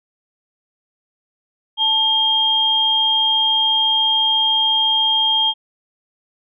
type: tone pair together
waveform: sine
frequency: 880 / 3217 Hz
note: A5 / G7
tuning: 0 / +44 cents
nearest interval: octave + minor seventh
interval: 2244 cents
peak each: -22 / -14 dBFS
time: 1.77-5.54 s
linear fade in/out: 50 ms
effects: none